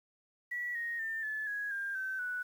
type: tone with pitch steps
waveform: sine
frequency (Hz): 1942 / 1868.3 / 1797.4 / 1729.1 / 1663.5 / 1600.3 / 1539.6 / 1481.1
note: B6 / A#6 / A6 / A6 / G#6 / G6 / G6 / F#6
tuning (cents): -30 / +3 / +36 / -31 / +2 / +35 / -32 / +1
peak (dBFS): -34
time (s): 0.51-2.43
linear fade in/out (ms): 10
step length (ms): 240
effects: 10-bit